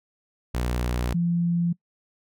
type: tone pair in turn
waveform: sawtooth / sine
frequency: 60.7 / 171.69 Hz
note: B1 / F3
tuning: -29 / -29 cents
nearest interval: octave + tritone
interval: 1800 cents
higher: second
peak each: -20 dBFS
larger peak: neither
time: 0.54-1.14 / 1.14-1.73 s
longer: first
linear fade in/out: 10 ms
effects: noise-tail reverb RT60 0.1 s tail -23 dB re dry